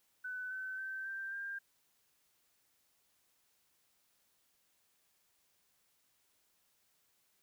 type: tone with pitch steps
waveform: sine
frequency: 1503 / 1525.7 / 1548.8 / 1572.3 / 1596.1 Hz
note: F#6 / G6 / G6 / G6 / G6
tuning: +27 / -47 / -21 / +5 / +31 cents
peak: -39 dBFS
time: 0.24-1.59 s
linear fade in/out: 10 ms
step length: 270 ms
effects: white hiss -75 dBFS RMS until 7.42 s